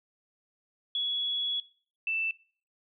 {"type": "tone pair in turn", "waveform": "sine", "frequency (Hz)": [3370, 2656], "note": ["G#7", "E7"], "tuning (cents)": [25, 12], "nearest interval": "major third", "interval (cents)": 413, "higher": "first", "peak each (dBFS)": -27, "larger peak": "neither", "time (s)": [[0.95, 1.6], [2.07, 2.31]], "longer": "first", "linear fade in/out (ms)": 2, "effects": ["noise-tail reverb RT60 0.5 s tail -23 dB re dry"]}